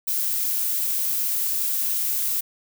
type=noise with high-pass filter sweep; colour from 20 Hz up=violet; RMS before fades=-24 dBFS; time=0.07-2.41 s; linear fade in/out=10 ms; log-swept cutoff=780 to 1200 Hz; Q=1.2; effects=none